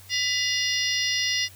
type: harmonic tone with a mistuned harmonic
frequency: 709 Hz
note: F5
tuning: 26 cents sharp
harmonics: 3 / 4 / 5 / 6 / 7 / 8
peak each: -28 / -29 / -31 / -34 / -29 / -30 dBFS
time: 0.09-1.49 s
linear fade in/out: 50 ms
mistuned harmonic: 3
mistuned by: -110 cents
effects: added 95 Hz sine -49 dBFS peak until 1.55 s + white hiss -50 dBFS RMS until 1.55 s